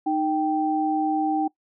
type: tone pair together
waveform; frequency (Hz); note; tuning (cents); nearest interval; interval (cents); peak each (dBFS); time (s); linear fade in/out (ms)
sine; 309.5 / 781.3; D#4 / G5; -9 / -6; octave + major third; 1603; -23; 0.06-1.48; 10
effects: noise-tail reverb RT60 0.1 s tail -21 dB re dry